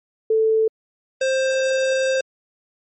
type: tone pair in turn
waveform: sine / square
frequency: 441.3 / 527.5 Hz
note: A4 / C5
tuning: +5 / +14 cents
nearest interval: minor third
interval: 309 cents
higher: second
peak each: -14 / -18 dBFS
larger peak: first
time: 0.3-0.68 / 1.21-2.21 s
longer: second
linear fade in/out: 5 ms
effects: MP3 32 kbps